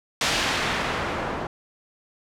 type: noise with low-pass filter sweep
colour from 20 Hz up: white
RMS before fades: -26 dBFS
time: 0.21-1.47 s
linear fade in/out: 2 ms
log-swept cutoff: 4800 to 880 Hz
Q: 0.72
effects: none